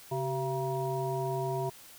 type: harmonic tone with a mistuned harmonic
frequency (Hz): 135.6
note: C#3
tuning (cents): -38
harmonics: 1 / 3 / 5 / 7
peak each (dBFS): -34 / -34 / -36 / -37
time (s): 0.11-1.7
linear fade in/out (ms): 10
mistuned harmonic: 3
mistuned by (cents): -100
effects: white hiss -52 dBFS RMS until 1.98 s